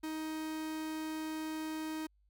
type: tone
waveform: 45% pulse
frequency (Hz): 313.7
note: D#4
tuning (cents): +14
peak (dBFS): -37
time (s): 0.03-2.07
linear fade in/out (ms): 10
effects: added 50 Hz sine -67 dBFS peak until 2.29 s